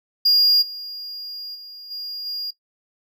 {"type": "tone with level steps", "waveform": "triangle", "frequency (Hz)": 4832, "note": "D8", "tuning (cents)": 48, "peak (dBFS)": [-11, -29, -35, -27, -24], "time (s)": [0.25, 2.51], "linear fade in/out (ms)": 10, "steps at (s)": [0.61, 1.54, 1.9, 2.25], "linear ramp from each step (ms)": 20, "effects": ["noise-tail reverb RT60 0.1 s tail -17 dB re dry"]}